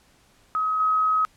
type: tone with level steps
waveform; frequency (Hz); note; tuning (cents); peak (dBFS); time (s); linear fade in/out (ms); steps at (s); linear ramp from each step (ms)
sine; 1271; D#6; +36; -21 / -18; 0.55-1.25; 0; 0.8; 2
effects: pink hiss -59 dBFS RMS until 1.36 s + low-pass 11000 Hz 12 dB/octave